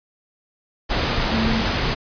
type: tone in noise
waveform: sine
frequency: 223.5 Hz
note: A3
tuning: 27 cents sharp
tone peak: -20 dBFS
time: 1.31-1.62 s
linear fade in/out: 20 ms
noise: pink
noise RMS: -21 dBFS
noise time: 0.89-1.95 s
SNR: -2 dB
effects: resampled to 11025 Hz